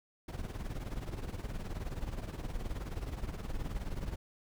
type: noise with tremolo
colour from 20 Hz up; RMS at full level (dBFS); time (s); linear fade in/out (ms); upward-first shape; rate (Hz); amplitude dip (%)
brown; -35; 0.28-4.16; 5; triangle; 19; 80
effects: none